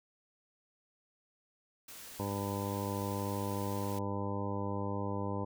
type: noise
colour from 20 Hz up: white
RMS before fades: -49 dBFS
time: 1.88-3.99 s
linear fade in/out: 5 ms
type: harmonic tone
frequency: 100.2 Hz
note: G2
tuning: 38 cents sharp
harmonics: 1 / 2 / 3 / 4 / 5 / 6 / 8 / 9 / 10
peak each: -38 / -40 / -42 / -44 / -42 / -46 / -48 / -44 / -44 dBFS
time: 2.19-5.45 s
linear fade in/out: 10 ms
effects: none